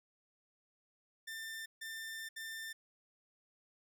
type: tone bursts at uneven times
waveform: sawtooth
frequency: 1791 Hz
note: A6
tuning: 30 cents sharp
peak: -39 dBFS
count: 3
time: 1.27-1.66 / 1.81-2.29 / 2.36-2.73 s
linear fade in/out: 10 ms
effects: none